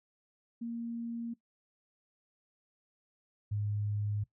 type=tone pair in turn; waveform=sine; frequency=233.1 / 103.83 Hz; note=A#3 / G#2; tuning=0 / 0 cents; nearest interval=octave + major second; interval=1400 cents; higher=first; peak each=-35 / -31 dBFS; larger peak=second; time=0.61-1.34 / 3.51-4.24 s; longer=neither; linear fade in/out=10 ms; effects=noise-tail reverb RT60 0.1 s tail -18 dB re dry